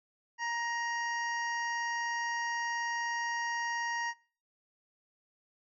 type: harmonic tone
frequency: 939 Hz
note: A#5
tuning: 12 cents sharp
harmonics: 1 / 2 / 3 / 5 / 6 / 7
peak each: -35 / -35 / -47 / -51 / -46 / -53 dBFS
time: 0.38-4.14 s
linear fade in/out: 50 ms
effects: noise-tail reverb RT60 0.4 s tail -22 dB re dry